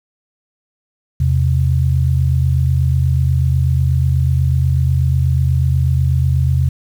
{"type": "tone pair together", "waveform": "sine", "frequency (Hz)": [82, 130.17], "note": ["E2", "C3"], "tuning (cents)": [-9, -9], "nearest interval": "minor sixth", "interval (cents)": 800, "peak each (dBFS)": -14, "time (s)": [1.2, 6.69], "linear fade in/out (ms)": 5, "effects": ["7-bit"]}